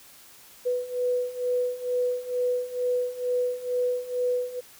sine beating tone pair, 493.9 / 496.1 Hz, B4 / B4, 0 / +8 cents, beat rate 2.2 Hz, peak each -29 / -26 dBFS, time 0.65-4.61 s, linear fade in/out 20 ms, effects white hiss -51 dBFS RMS until 4.79 s

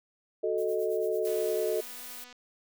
sine chord, D# diminished, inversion first, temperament equal, 370 / 440 / 622.3 Hz, F#4 / A4 / D#5, 0 / 0 / 0 cents, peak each -32 / -29 / -32 dBFS, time 0.43-1.81 s, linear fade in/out 10 ms
violet noise with tremolo, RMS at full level -48 dBFS, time 0.58-1.62 s, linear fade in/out 0 ms, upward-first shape sine, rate 9.1 Hz, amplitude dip 75%
blue noise, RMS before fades -43 dBFS, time 1.25-2.24 s, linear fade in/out 0 ms
click train, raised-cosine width 0.2 ms, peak -34 dBFS, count 262, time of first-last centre 1.27-2.327 s, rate 247 Hz
effects none

